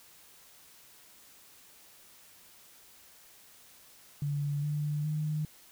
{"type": "tone with pitch steps", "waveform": "sine", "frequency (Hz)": [144.2, 148.43, 152.77], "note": ["D3", "D3", "D#3"], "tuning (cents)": [-31, 19, -31], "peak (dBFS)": -29, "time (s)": [4.22, 5.45], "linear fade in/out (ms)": 2, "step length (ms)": 410, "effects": ["white hiss -57 dBFS RMS until 5.71 s"]}